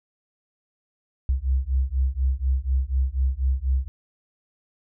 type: beating tone pair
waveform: sine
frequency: 63.8 / 67.9 Hz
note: C2 / C#2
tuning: -43 / -35 cents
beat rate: 4.1 Hz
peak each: -23 dBFS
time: 1.29-3.88 s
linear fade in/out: 0 ms
effects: none